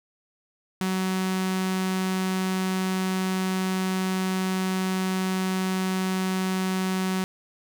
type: tone with notch filter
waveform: sawtooth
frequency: 187.5 Hz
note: F#3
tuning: 23 cents sharp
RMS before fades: -26 dBFS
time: 0.81-7.24 s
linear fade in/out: 0 ms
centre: 520 Hz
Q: 1.7
effects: none